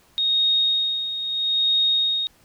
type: tone with tremolo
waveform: sine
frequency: 3729 Hz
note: A#7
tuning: in tune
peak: -16 dBFS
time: 0.18-2.27 s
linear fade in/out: 0 ms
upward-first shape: sine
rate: 0.77 Hz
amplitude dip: 65%
effects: pink hiss -57 dBFS RMS until 2.44 s

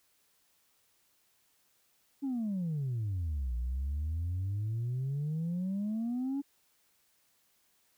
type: exponential two-way sweep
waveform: sine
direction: down then up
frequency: 284.8 to 58.27 to 284.8 Hz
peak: -29 dBFS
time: 2.22-6.42 s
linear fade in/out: 20 ms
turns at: 3.55 s
effects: tanh soft clip ceiling -29 dBFS + white hiss -71 dBFS RMS until 7.97 s

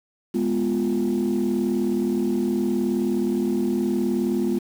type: chord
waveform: sine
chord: F diminished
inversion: first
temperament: equal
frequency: 207.7 / 246.9 / 349.2 Hz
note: Ab3 / Cb4 / F4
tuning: 0 / 0 / 0 cents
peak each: -23 dBFS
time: 0.34-4.59 s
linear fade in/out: 10 ms
effects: tanh soft clip ceiling -15 dBFS + 7-bit

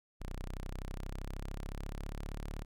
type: exponential sweep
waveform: sawtooth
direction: up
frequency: 30.87 to 36.71 Hz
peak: -35 dBFS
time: 0.2-2.65 s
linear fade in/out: 20 ms
effects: none

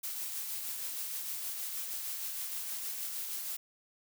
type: noise with tremolo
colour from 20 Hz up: blue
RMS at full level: -37 dBFS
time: 0.03-3.57 s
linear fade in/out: 10 ms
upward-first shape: triangle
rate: 6.4 Hz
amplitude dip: 35%
effects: none

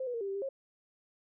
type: tone with pitch steps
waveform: sine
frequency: 522 / 489.7 / 462.7 / 396.2 / 391.1 / 398 / 541 Hz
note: C5 / B4 / A#4 / G4 / G4 / G4 / C#5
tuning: -4 / -15 / -13 / +18 / -4 / +26 / -42 cents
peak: -33 dBFS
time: 0-0.49 s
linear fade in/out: 5 ms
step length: 70 ms
effects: none

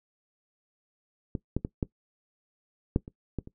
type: clicks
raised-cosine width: 3 ms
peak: -18 / -14 / -17 / -14 / -10 / -28 / -18 / -30 dBFS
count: 8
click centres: 1.352 / 1.566 / 1.649 / 1.828 / 2.961 / 3.079 / 3.387 / 3.474 s
effects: noise-tail reverb RT60 0.1 s tail -19 dB re dry

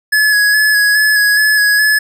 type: tone with vibrato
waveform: square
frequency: 1692 Hz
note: G#6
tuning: 32 cents sharp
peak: -9 dBFS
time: 0.12-1.99 s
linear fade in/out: 10 ms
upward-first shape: square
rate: 2.4 Hz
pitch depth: 21 cents each way
effects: none

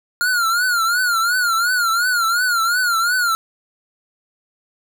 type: tone with vibrato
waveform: square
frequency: 1415 Hz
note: F6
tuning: 22 cents sharp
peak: -16 dBFS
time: 0.21-3.35 s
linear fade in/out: 0 ms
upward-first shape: triangle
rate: 2.8 Hz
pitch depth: 130 cents each way
effects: none

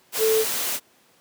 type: tone in noise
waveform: sine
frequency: 440 Hz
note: A4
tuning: in tune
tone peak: -17 dBFS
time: 0.18-0.45 s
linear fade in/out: 50 ms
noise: white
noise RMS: -26 dBFS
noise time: 0.12-0.8 s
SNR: +6 dB
effects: pink hiss -58 dBFS RMS until 1.2 s + high-pass 200 Hz 12 dB/octave

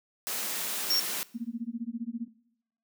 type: high-pass noise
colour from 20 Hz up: white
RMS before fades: -33 dBFS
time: 0.27-1.23 s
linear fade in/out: 0 ms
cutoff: 160 Hz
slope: 48 dB/octave
type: tone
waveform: square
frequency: 5520 Hz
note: F8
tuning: 21 cents flat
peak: -24 dBFS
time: 0.9-1 s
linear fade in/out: 5 ms
type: tone with tremolo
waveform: sine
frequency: 233.1 Hz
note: A#3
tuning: in tune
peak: -29 dBFS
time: 1.34-2.28 s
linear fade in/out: 20 ms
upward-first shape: sine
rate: 15 Hz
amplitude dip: 100%
effects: noise-tail reverb RT60 0.8 s tail -21 dB re dry

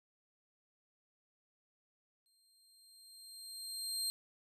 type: tone with exponential growth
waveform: 25% pulse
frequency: 4186 Hz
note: C8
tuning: in tune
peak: -29 dBFS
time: 2.26-4.1 s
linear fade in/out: 0 ms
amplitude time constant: 400 ms
effects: none

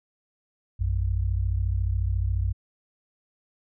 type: tone pair together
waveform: sine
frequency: 58.21 / 92.4 Hz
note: A#1 / F#2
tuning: -2 / -2 cents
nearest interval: minor sixth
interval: 800 cents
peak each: -25 dBFS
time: 0.79-2.53 s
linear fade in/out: 20 ms
effects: none

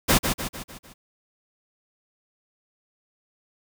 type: noise with echo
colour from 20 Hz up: pink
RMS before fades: -18 dBFS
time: 0.08-0.19 s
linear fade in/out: 20 ms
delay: 150 ms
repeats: 5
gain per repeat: -6 dB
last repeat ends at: 0.94 s
effects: none

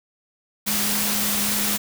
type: tone in noise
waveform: sine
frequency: 207.7 Hz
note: G#3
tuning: in tune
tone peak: -29 dBFS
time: 0.66-1.78 s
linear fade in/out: 20 ms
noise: white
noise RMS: -23 dBFS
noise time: 0.66-1.78 s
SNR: -9 dB
effects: none

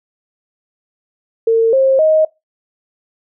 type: tone with pitch steps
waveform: sine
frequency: 453.5 / 533.1 / 626.7 Hz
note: A#4 / C5 / D#5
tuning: -48 / +32 / +12 cents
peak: -8 dBFS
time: 1.47-2.25 s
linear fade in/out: 5 ms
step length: 260 ms
effects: noise-tail reverb RT60 0.2 s tail -22 dB re dry

